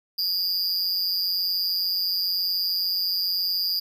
square tone with amplitude modulation, 4816 Hz, D8, 43 cents sharp, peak -19 dBFS, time 0.18-3.8 s, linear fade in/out 10 ms, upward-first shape sine, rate 181 Hz, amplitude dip 100%, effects none

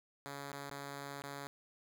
5% pulse tone with dropouts, 140.8 Hz, C#3, 27 cents sharp, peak -32 dBFS, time 0.26-1.47 s, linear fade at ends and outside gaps 0 ms, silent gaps 0.519-0.53 / 0.7-0.713 / 1.219-1.238 s, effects none

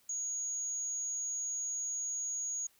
sine tone, 6680 Hz, G#8, 9 cents sharp, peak -34 dBFS, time 0.09-2.67 s, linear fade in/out 5 ms, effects white hiss -68 dBFS RMS until 2.79 s

